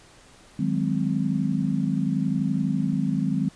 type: chord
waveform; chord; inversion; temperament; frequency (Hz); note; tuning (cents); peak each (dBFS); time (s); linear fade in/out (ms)
sine; Ab dominant seventh; second; just; 155.74 / 186.89 / 207.7 / 259.6; Eb3 / Gb3 / Ab3 / C4; +2 / +18 / 0 / -13; -27; 0.59-3.49; 5
effects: pink hiss -52 dBFS RMS until 3.55 s + resampled to 22050 Hz